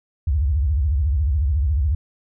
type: tone with vibrato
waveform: sine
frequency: 71.5 Hz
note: D2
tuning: 46 cents flat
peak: -16 dBFS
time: 0.27-1.95 s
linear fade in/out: 5 ms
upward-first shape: sine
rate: 14 Hz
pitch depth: 280 cents each way
effects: none